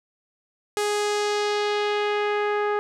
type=tone with low-pass filter sweep; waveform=sawtooth; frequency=415.3 Hz; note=G#4; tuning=in tune; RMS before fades=-24 dBFS; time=0.77-2.79 s; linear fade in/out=0 ms; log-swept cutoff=9700 to 1500 Hz; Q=1.3; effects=none